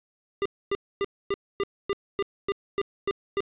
square tone bursts, 399.2 Hz, G4, 32 cents sharp, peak -24 dBFS, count 11, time 0.42-3.405 s, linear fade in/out 0 ms, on 35 ms, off 260 ms, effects resampled to 8000 Hz + 11-bit

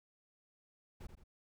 brown noise with echo, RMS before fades -45 dBFS, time 1-1.07 s, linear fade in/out 10 ms, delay 84 ms, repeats 2, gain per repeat -7 dB, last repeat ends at 1.238 s, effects none

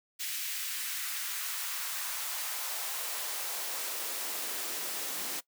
white noise with high-pass filter sweep, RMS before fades -36 dBFS, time 0.19-5.41 s, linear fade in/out 20 ms, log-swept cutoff 2300 to 230 Hz, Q 1.2, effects noise-tail reverb RT60 0.1 s tail -20 dB re dry

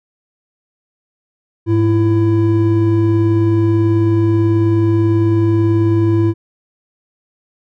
triangle tone pair together, 105.1 / 333.7 Hz, G#2 / E4, +21 / +21 cents, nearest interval octave + minor sixth, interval 2000 cents, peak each -11 dBFS, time 1.66-6.34 s, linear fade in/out 50 ms, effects none

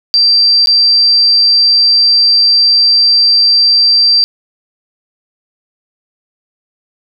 sine tone with dropouts, 4699 Hz, D8, in tune, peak -5 dBFS, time 0.14-4.24 s, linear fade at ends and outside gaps 0 ms, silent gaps 0.659-0.672 s, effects none

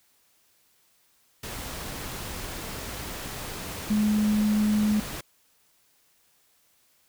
sine tone in noise, 211.2 Hz, G#3, 29 cents sharp, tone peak -20 dBFS, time 3.9-5 s, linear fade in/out 5 ms, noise pink, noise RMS -36 dBFS, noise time 1.43-5.21 s, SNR +13 dB, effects white hiss -65 dBFS RMS until 7.08 s

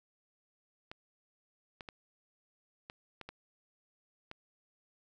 clicks, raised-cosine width 0.3 ms, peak -28 dBFS, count 7, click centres 0.915 / 1.808 / 1.888 / 2.899 / 3.213 / 3.29 / 4.314 s, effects none

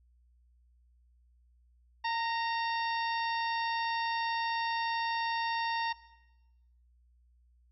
harmonic tone with a mistuned harmonic, 917 Hz, A#5, 29 cents flat, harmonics 1 / 2 / 3 / 4 / 5 / 6, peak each -31 / -37 / -41 / -43 / -45 / -47 dBFS, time 2.04-5.93 s, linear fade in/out 10 ms, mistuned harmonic 2, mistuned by +33 cents, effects noise-tail reverb RT60 1.0 s tail -18 dB re dry + added 60 Hz sine -62 dBFS peak until 7.71 s

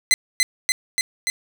15% pulse tone with echo, 2047 Hz, C7, 38 cents flat, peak -6 dBFS, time 0.11-0.14 s, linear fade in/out 0 ms, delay 290 ms, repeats 4, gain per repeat -2 dB, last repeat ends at 1.3 s, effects none

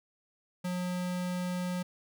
square tone, 180 Hz, F#3, 47 cents flat, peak -32 dBFS, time 0.64-1.83 s, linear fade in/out 10 ms, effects none

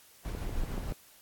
brown noise with tremolo, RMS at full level -33 dBFS, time 0.25-0.92 s, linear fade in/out 0 ms, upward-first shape triangle, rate 6.6 Hz, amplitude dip 35%
click train, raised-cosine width 2 ms, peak -25 dBFS, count 5, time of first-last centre 0.35-0.922 s, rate 6.99 Hz
effects white hiss -58 dBFS RMS until 1.21 s + AAC 64 kbps

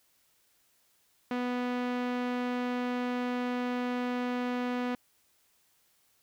sawtooth tone with low-pass filter, 246.9 Hz, B3, in tune, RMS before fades -32 dBFS, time 1.31-4.95 s, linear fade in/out 2 ms, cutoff 2800 Hz, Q 0.8, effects white hiss -69 dBFS RMS until 6.22 s

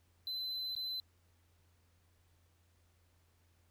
triangle tone with dropouts, 4043 Hz, B7, 40 cents sharp, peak -36 dBFS, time 0.27-1 s, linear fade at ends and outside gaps 1 ms, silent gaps 0.751-0.764 s, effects added 86 Hz sine -69 dBFS peak until 3.7 s + pink hiss -75 dBFS RMS until 3.7 s

